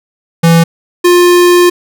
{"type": "tone pair in turn", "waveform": "square", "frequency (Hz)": [166.7, 353.2], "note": ["E3", "F4"], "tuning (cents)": [20, 20], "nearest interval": "octave + minor second", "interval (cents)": 1300, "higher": "second", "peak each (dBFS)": -4, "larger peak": "neither", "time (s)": [[0.43, 0.64], [1.04, 1.7]], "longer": "second", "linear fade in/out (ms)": 10, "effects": []}